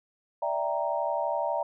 sine chord, E half-diminished seventh, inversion third, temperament equal, 587.3 / 659.3 / 784 / 932.3 Hz, D5 / E5 / G5 / Bb5, 0 / 0 / 0 / 0 cents, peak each -31 / -31 / -34 / -31 dBFS, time 0.42-1.63 s, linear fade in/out 5 ms, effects none

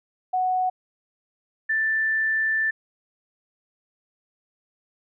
sine tone pair in turn, 740 / 1767.7 Hz, F#5 / A6, 0 / +8 cents, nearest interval octave + minor third, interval 1508 cents, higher second, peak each -20 dBFS, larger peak neither, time 0.33-0.7 / 1.69-2.71 s, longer second, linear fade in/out 10 ms, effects none

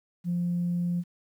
sine tone, 174.61 Hz, F3, in tune, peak -24 dBFS, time 0.24-1.04 s, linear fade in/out 50 ms, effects tanh soft clip ceiling -21 dBFS + 10-bit

